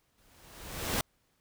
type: noise with exponential growth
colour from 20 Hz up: pink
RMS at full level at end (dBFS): -28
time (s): 0.18-1.01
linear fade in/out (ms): 1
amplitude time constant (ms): 180
effects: pink hiss -73 dBFS RMS until 1.4 s